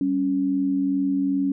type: tone pair together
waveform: sine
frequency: 195.6 / 278.1 Hz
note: G3 / C#4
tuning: -4 / +6 cents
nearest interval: tritone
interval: 610 cents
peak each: -28 / -20 dBFS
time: 0.01-1.52 s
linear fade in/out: 2 ms
effects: none